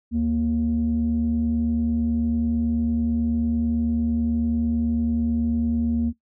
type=tone pair together; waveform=sine; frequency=74.06 / 233.1 Hz; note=D2 / A#3; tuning=+15 / 0 cents; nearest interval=octave + minor sixth; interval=1985 cents; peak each=-26 / -19 dBFS; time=0.11-6.13 s; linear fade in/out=50 ms; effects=noise-tail reverb RT60 0.1 s tail -17 dB re dry + tanh soft clip ceiling -14 dBFS